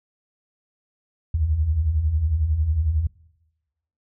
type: beating tone pair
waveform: sine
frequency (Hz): 69.3 / 80.3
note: C#2 / E2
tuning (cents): 0 / -45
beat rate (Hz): 11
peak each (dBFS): -27 / -19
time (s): 1.34-3.07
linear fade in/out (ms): 5
effects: noise-tail reverb RT60 1.0 s tail -22 dB re dry